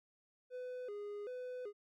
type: tone with vibrato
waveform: triangle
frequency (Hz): 454.5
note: A#4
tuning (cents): -44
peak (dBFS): -40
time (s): 0.5-1.73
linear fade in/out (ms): 50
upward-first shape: square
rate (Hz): 1.3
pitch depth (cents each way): 170
effects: none